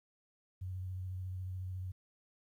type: tone with vibrato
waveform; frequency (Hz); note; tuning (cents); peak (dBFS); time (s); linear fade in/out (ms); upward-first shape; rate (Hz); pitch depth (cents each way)
sine; 92.5; F#2; 0; -38; 0.61-1.92; 10; sine; 14; 24
effects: 12-bit